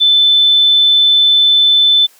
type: tone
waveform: sine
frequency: 3520 Hz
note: A7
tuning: in tune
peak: -6 dBFS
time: 0-2.07 s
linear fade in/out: 20 ms
effects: white hiss -47 dBFS RMS until 2.19 s + high-pass 300 Hz 12 dB/octave